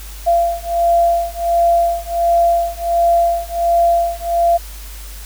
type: beating tone pair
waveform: sine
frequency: 684 / 685.4 Hz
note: F5 / F5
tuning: -36 / -33 cents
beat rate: 1.4 Hz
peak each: -15 dBFS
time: 0.26-4.58 s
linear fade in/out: 20 ms
effects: added 50 Hz sine -30 dBFS peak until 5.25 s + white hiss -37 dBFS RMS until 5.25 s